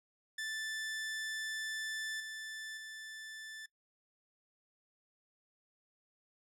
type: tone with level steps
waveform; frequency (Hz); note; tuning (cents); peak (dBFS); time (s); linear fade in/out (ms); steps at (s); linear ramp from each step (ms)
sawtooth; 1760; A6; 0; -34 / -39 / -42; 0.38-3.66; 5; 2.2 / 2.77; 2
effects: noise-tail reverb RT60 0.1 s tail -19 dB re dry + low-pass 10000 Hz 12 dB/octave